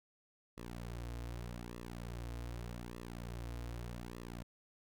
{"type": "tone with flanger", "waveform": "sawtooth", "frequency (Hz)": 59.1, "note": "A#1", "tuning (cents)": 24, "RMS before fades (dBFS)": -45, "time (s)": [0.57, 4.43], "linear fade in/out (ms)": 10, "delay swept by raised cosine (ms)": [1.3, 5.3], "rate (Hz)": 0.83, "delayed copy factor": -0.9, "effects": []}